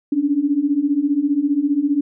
sine beating tone pair, 277.2 / 292.2 Hz, C#4 / D4, 0 / -9 cents, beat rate 15 Hz, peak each -20 / -17 dBFS, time 0.12-2.01 s, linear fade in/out 5 ms, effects none

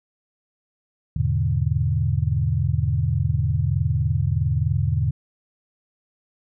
sine chord, E dominant seventh, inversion none, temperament equal, 82.41 / 103.83 / 123.47 / 146.83 Hz, E2 / G#2 / B2 / D3, 0 / 0 / 0 / 0 cents, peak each -24 dBFS, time 1.16-5.11 s, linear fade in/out 5 ms, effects none

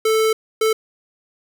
square tone bursts at uneven times, 440 Hz, A4, in tune, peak -15 dBFS, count 2, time 0.05-0.33 / 0.61-0.73 s, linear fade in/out 5 ms, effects none

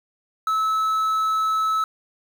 triangle tone with quantisation, 1300 Hz, E6, 24 cents flat, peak -17 dBFS, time 0.47-1.84 s, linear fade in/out 2 ms, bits 7, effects none

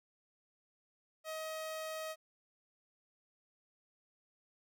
sawtooth tone, 632 Hz, D#5, 27 cents sharp, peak -36 dBFS, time 1.24-2.16 s, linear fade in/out 50 ms, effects none

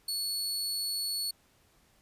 sawtooth tone, 4406 Hz, C#8, 11 cents flat, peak -28 dBFS, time 0.08-1.31 s, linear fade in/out 5 ms, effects pink hiss -66 dBFS RMS until 2.01 s + resampled to 32000 Hz

